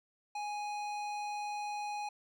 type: tone with hard clipping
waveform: triangle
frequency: 830.6 Hz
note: G#5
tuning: in tune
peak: -38 dBFS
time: 0.35-2.09 s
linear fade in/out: 5 ms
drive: 18 dB
effects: none